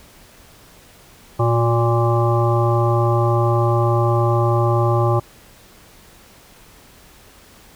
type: harmonic tone with a mistuned harmonic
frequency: 116.54 Hz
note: A#2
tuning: in tune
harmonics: 1 / 3 / 5 / 7 / 9 / 10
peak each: -16 / -21 / -23 / -24 / -26 / -26 dBFS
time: 1.39-5.2 s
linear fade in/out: 10 ms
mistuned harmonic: 3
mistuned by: +41 cents
effects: pink hiss -47 dBFS RMS until 7.75 s